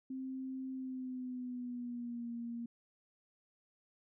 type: tone with pitch glide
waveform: sine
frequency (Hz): 262.3 to 235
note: C4 to A#3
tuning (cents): +4 to +14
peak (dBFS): -39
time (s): 0.1-2.66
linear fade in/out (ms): 5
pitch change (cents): -190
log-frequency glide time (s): 0.72-2.31
effects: none